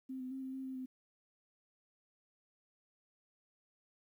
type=tone with pitch steps; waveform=sine; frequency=261.9 / 255.5 / 265.7 / 262.4 / 265.1 / 262.4 / 257.8 Hz; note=C4 / C4 / C4 / C4 / C4 / C4 / C4; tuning=+2 / -41 / +27 / +5 / +23 / +5 / -26 cents; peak=-40 dBFS; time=0.09-0.86 s; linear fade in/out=10 ms; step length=110 ms; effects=12-bit